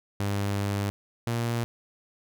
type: tone pair in turn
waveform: sawtooth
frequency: 100.6 / 117.48 Hz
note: G2 / A#2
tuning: +45 / +14 cents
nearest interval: minor third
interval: 269 cents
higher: second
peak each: -22 dBFS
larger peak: neither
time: 0.2-0.9 / 1.27-1.64 s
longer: first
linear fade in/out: 0 ms
effects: none